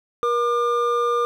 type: tone pair together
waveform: triangle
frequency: 476.7 / 1200 Hz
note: A#4 / D6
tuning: +39 / +37 cents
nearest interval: octave + major third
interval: 1598 cents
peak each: -19 dBFS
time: 0.23-1.25 s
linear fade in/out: 0 ms
effects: none